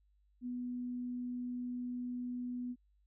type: tone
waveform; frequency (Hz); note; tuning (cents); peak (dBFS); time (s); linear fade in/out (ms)
sine; 246.6; B3; -2; -37; 0.41-2.76; 50
effects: added 50 Hz sine -68 dBFS peak until 3.06 s